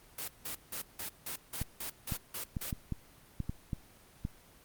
white noise bursts, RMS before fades -39 dBFS, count 10, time 0.18-2.71 s, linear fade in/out 5 ms, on 100 ms, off 170 ms
clicks, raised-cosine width 5 ms, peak -22 dBFS, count 9, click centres 1.616 / 2.122 / 2.568 / 2.728 / 2.923 / 3.403 / 3.495 / 3.732 / 4.251 s
effects pink hiss -59 dBFS RMS until 4.64 s + Opus 24 kbps

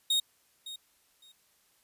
40% pulse tone with echo, 3729 Hz, A#7, in tune, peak -23 dBFS, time 0.1-0.2 s, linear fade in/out 5 ms, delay 560 ms, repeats 2, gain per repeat -15 dB, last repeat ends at 1.32 s, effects white hiss -68 dBFS RMS until 1.83 s + resampled to 32000 Hz

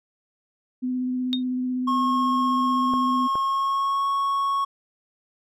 sine tone with vibrato, 252.7 Hz, B3, 40 cents sharp, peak -23 dBFS, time 0.82-3.28 s, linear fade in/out 20 ms, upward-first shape square, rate 16 Hz, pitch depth 10 cents each way
sine tone with exponential decay, 3700 Hz, A#7, 14 cents flat, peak -19 dBFS, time 1.33-1.43 s, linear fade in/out 0 ms, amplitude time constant 21 ms
triangle tone with pitch glide, 1084 to 1105.5 Hz, C#6 to C#6, -39 to -5 cents, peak -19 dBFS, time 1.87-4.65 s, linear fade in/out 10 ms, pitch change +34 cents, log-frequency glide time 3.44-4.07 s
clicks, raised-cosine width 1 ms, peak -18 dBFS, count 2, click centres 2.937 / 3.355 s
effects none

